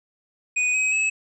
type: tone with pitch steps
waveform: square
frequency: 2484 / 2533 / 2584 Hz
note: D#7 / D#7 / E7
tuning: -3 / +30 / -35 cents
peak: -20 dBFS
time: 0.56-1.1 s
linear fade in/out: 10 ms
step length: 180 ms
effects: resampled to 22050 Hz